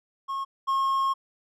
triangle tone pair in turn, 1087 / 1080.7 Hz, C#6 / C#6, -34 / -44 cents, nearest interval unison, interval 10 cents, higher first, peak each -26 / -20 dBFS, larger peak second, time 0.28-0.45 / 0.67-1.14 s, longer second, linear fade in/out 20 ms, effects none

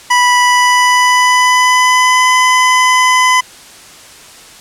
25% pulse tone with pitch glide, 984 to 1011.1 Hz, B5 to B5, -7 to +40 cents, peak -3 dBFS, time 0.1-3.41 s, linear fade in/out 10 ms, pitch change +47 cents, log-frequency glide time 0.4-2.3 s, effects white hiss -36 dBFS RMS until 4.6 s + low-pass 9000 Hz 12 dB/octave

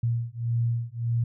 sine beating tone pair, 116.54 / 118.24 Hz, A#2 / A#2, 0 / +25 cents, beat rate 1.7 Hz, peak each -27 dBFS, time 0.03-1.24 s, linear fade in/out 5 ms, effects none

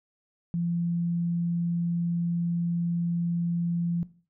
sine tone, 171.2 Hz, F3, 34 cents flat, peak -25 dBFS, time 0.54-4.03 s, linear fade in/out 0 ms, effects noise-tail reverb RT60 0.4 s tail -17 dB re dry

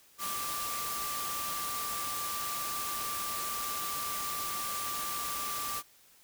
sine tone in noise, 1174.7 Hz, D6, in tune, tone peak -37 dBFS, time 0.18-5.83 s, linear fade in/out 50 ms, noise white, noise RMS -37 dBFS, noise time 0.18-5.83 s, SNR -3 dB, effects white hiss -61 dBFS RMS until 6.23 s

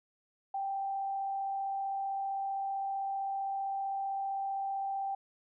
sine tone with frequency modulation, 784 Hz, G5, in tune, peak -32 dBFS, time 0.54-5.15 s, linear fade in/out 5 ms, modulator 35.5 Hz, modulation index 0.25, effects none

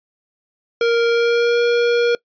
square tone with pitch glide, 466.9 to 475.1 Hz, A#4 to A#4, +3 to +33 cents, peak -14 dBFS, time 0.81-2.15 s, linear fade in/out 2 ms, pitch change +30 cents, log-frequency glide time 1.09-1.61 s, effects noise-tail reverb RT60 0.1 s tail -23 dB re dry + resampled to 11025 Hz

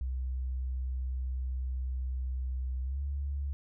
sine tone with pitch glide, 64 to 70.2 Hz, C2 to C#2, -38 to +22 cents, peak -31 dBFS, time 0.01-3.53 s, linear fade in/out 0 ms, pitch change +160 cents, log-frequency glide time 2.83-3.01 s, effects none

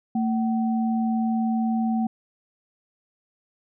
sine tone pair together, 225.3 / 757.8 Hz, A3 / F#5, +41 / +41 cents, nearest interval octave + major sixth, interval 2100 cents, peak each -21 / -30 dBFS, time 0.15-2.07 s, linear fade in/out 5 ms, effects none

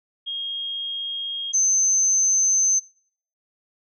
sine tone pair in turn, 3252 / 6205 Hz, G#7 / G8, -37 / -19 cents, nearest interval major seventh, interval 1118 cents, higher second, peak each -26 / -16 dBFS, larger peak second, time 0.26-1.53 / 1.53-2.8 s, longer neither, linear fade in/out 20 ms, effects noise-tail reverb RT60 0.6 s tail -25 dB re dry

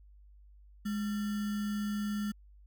sine tone with sample-and-hold, 207.7 Hz, G#3, in tune, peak -31 dBFS, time 0.85-2.32 s, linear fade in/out 10 ms, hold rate 1575 Hz, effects added 50 Hz sine -54 dBFS peak until 2.66 s

